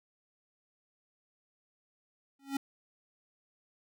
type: tone with exponential growth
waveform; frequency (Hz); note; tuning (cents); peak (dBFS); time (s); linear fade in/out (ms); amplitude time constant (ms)
square; 274.8; C#4; -15; -28; 2.39-2.57; 5; 37
effects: none